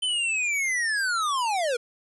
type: linear sweep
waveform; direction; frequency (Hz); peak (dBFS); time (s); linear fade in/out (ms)
square; down; 3078 to 457.4; -24; 0.02-1.77; 10
effects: resampled to 24000 Hz + 10-bit